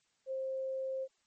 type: tone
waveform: sine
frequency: 529 Hz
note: C5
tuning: 19 cents sharp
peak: -34 dBFS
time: 0.26-1.08 s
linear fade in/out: 50 ms
effects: white hiss -75 dBFS RMS until 1.26 s + MP3 32 kbps